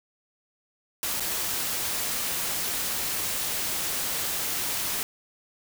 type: noise with dropouts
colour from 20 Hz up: white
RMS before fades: -29 dBFS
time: 1.03-5.03 s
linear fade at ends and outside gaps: 0 ms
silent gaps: 1.198-1.205 s
effects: none